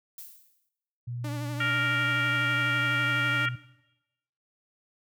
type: noise with exponential decay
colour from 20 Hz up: violet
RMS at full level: -40 dBFS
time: 0.18-0.69 s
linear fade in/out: 2 ms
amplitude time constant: 110 ms
type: tone with pitch glide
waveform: sine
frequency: 120.9 to 123.16 Hz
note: B2 to B2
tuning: -36 to -4 cents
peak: -32 dBFS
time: 1.07-3.56 s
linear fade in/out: 10 ms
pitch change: +32 cents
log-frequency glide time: 1.37-1.8 s
type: tone with vibrato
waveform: sawtooth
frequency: 292.5 Hz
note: D4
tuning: 7 cents flat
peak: -31 dBFS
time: 1.24-3.46 s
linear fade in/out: 5 ms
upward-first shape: triangle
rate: 12 Hz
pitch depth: 53 cents each way
type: harmonic tone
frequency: 466.2 Hz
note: A#4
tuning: in tune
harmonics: 3 / 4 / 5 / 6 / 7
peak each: -28 / -32 / -33 / -35 / -39 dBFS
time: 1.6-3.49 s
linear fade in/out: 5 ms
effects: noise-tail reverb RT60 0.9 s tail -17 dB re dry